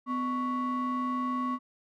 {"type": "ring-modulated tone", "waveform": "triangle", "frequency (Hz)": 430.5, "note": "A4", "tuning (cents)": -38, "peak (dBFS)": -23, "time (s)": [0.06, 1.59], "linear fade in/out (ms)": 50, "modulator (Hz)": 683, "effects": []}